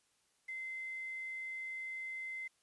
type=tone with quantisation; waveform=sine; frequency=2069 Hz; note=C7; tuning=20 cents flat; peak=-40 dBFS; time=0.48-2.48 s; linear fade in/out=10 ms; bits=10; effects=white hiss -75 dBFS RMS until 2.62 s + resampled to 24000 Hz